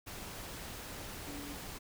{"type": "tone in noise", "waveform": "sine", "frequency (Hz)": 286.9, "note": "D4", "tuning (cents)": -40, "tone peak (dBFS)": -45, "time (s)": [1.26, 1.56], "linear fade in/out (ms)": 20, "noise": "pink", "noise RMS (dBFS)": -45, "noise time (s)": [0.06, 1.79], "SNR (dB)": -3, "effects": []}